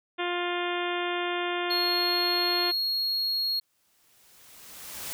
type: harmonic tone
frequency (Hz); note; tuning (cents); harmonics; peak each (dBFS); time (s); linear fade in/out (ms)
352; F4; +14; 1 / 2 / 3 / 4 / 5 / 6 / 7 / 8 / 9 / 10; -31 / -34 / -36 / -37 / -38 / -39 / -39 / -40 / -41 / -41; 0.18-2.72; 20
type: tone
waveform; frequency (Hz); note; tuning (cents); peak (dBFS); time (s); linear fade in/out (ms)
triangle; 4298; C8; +46; -24; 1.7-3.6; 10
type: noise with exponential growth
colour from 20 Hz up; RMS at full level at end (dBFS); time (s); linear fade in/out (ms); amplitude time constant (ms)
white; -35; 3.61-5.13; 0; 330
effects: none